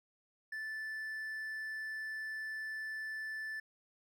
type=tone; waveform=triangle; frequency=1755 Hz; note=A6; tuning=5 cents flat; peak=-37 dBFS; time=0.52-3.6 s; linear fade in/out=5 ms; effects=none